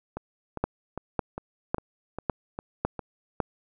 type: two click trains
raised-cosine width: 1 ms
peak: -10 / -19 dBFS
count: 6 / 8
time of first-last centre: 0.64-3.402 / 0.17-2.993 s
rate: 1.81 / 2.48 Hz
effects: none